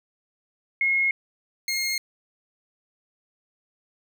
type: tone pair in turn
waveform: sine / 20% pulse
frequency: 2161 / 2139 Hz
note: C#7 / C7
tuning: -45 / +38 cents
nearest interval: unison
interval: 17 cents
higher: first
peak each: -19 dBFS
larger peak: neither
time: 0.81-1.11 / 1.68-1.98 s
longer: neither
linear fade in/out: 2 ms
effects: none